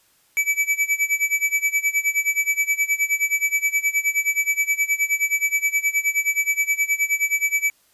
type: tone with tremolo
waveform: square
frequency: 2300 Hz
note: D7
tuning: 37 cents flat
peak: -16 dBFS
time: 0.37-7.7 s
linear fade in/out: 0 ms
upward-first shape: sine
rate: 9.5 Hz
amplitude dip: 90%
effects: white hiss -60 dBFS RMS until 7.93 s + resampled to 32000 Hz